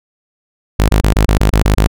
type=tone bursts; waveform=sawtooth; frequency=51.9 Hz; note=G#1; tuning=in tune; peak=-4 dBFS; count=9; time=0.79-1.873 s; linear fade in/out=5 ms; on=99 ms; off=24 ms; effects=none